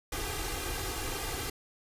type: noise with comb filter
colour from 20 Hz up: pink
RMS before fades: -35 dBFS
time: 0.12-1.5 s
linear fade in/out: 5 ms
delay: 2.5 ms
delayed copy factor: +1
effects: resampled to 32000 Hz